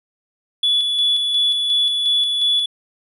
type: tone with tremolo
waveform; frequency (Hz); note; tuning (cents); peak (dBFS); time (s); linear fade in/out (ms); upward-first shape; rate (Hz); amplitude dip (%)
triangle; 3427; A7; -46; -11; 0.63-2.66; 5; square; 2.8; 40
effects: tanh soft clip ceiling -10 dBFS + resampled to 32000 Hz